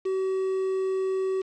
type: tone with quantisation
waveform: triangle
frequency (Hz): 379.9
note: F#4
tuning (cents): +46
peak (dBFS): -22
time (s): 0.05-1.42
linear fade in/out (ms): 10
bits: 7
effects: low-pass 4000 Hz 12 dB/octave